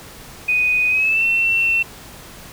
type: tone with pitch glide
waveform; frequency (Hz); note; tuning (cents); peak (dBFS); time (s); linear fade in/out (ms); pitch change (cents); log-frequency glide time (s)
sine; 2489 to 2699; D#7 to E7; 0 to +40; -14; 0.48-1.83; 10; +140; 0.89-1.24
effects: pink hiss -39 dBFS RMS until 2.52 s